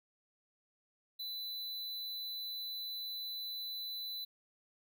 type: tone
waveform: square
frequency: 3997 Hz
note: B7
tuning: 20 cents sharp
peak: -40 dBFS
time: 1.19-4.25 s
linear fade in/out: 10 ms
effects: none